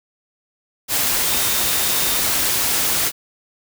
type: tone in noise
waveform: sine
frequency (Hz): 3662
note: A#7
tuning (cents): -32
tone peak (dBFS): -30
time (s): 1.25-2.23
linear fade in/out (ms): 50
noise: white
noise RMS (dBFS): -19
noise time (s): 0.88-3.12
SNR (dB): -14
effects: none